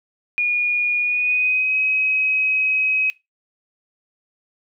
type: tone with pitch glide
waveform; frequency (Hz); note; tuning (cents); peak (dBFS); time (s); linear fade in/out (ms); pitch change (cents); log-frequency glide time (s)
sine; 2441 to 2539; D#7 to D#7; -34 to +34; -16; 0.38-3.1; 0; +68; 0.99-1.76
effects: noise-tail reverb RT60 0.2 s tail -20 dB re dry